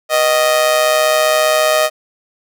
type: tone with amplitude modulation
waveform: sawtooth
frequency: 622.3 Hz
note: D#5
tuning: in tune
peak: -4 dBFS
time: 0.09-1.9 s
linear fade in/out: 50 ms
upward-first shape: sine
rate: 135 Hz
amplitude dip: 65%
effects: none